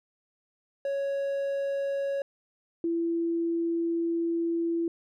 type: tone pair in turn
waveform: triangle / sine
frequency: 555 / 335.5 Hz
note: C#5 / E4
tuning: +2 / +31 cents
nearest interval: major sixth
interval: 871 cents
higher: first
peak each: -25 dBFS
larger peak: neither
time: 0.85-2.22 / 2.84-4.88 s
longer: second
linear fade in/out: 2 ms
effects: none